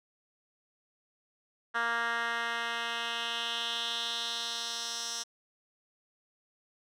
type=tone with band-pass filter sweep; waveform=10% pulse; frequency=233.1 Hz; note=A#3; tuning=in tune; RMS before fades=-34 dBFS; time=1.74-5.24 s; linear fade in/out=20 ms; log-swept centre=1600 to 5600 Hz; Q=2.6; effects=none